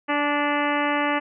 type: harmonic tone with a mistuned harmonic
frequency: 291.8 Hz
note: D4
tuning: 11 cents flat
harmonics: 1 / 2 / 3 / 4 / 5 / 6 / 7 / 8 / 9 / 10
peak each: -26 / -28 / -27 / -28 / -33 / -30 / -30 / -36 / -34 / -37 dBFS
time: 0.08-1.2 s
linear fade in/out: 20 ms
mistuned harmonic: 3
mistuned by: -18 cents
effects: none